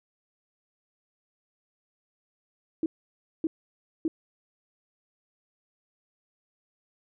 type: tone bursts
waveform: sine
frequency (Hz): 321.8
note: E4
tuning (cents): -42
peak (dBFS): -23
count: 3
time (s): 2.83-4.08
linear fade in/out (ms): 2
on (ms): 30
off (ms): 580
effects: none